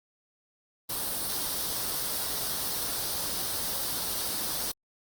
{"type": "noise with comb filter", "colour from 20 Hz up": "white", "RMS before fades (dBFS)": -32, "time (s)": [0.89, 4.72], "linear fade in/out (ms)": 10, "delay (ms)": 0.21, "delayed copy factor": 0.55, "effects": ["Opus 32 kbps"]}